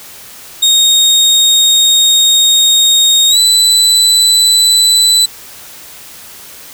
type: tone with pitch glide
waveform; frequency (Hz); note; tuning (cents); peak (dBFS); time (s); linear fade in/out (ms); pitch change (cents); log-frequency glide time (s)
30% pulse; 3721 to 3988; A#7 to B7; -4 to +16; -3; 0.62-5.26; 10; +120; 3.29-3.38
effects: white hiss -33 dBFS RMS until 6.73 s